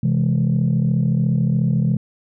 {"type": "chord", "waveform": "sine", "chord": "C augmented", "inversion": "none", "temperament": "equal", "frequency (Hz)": [130.81, 164.81, 207.7], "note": ["C3", "E3", "G#3"], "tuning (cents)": [0, 0, 0], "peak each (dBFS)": [-17, -18, -20], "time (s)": [0.03, 1.97], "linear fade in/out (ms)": 5, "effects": ["tanh soft clip ceiling -10 dBFS"]}